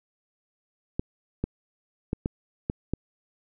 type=clicks; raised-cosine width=3 ms; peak=-13 dBFS; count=6; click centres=0.995 / 1.44 / 2.131 / 2.259 / 2.699 / 2.936 s; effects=none